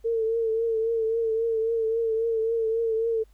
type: tone with vibrato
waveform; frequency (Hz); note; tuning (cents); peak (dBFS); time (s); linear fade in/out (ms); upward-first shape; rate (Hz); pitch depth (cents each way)
sine; 451.6; A4; +45; -22; 0.04-3.24; 20; triangle; 3.7; 48
effects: added 50 Hz sine -53 dBFS peak until 3.33 s + pink hiss -67 dBFS RMS until 3.33 s